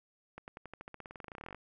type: accelerating click train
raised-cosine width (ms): 0.5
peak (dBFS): -30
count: 25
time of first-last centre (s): 0.38-1.546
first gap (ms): 99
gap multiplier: 0.93
effects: none